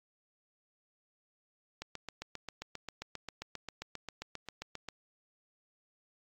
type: click train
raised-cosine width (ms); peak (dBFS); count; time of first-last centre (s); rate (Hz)
0.2; -23; 24; 1.82-4.887; 7.5
effects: AAC 48 kbps